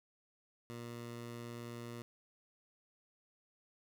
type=tone; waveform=15% pulse; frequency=118.5 Hz; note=A#2; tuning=29 cents sharp; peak=-38 dBFS; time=0.7-2.02 s; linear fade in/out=0 ms; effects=none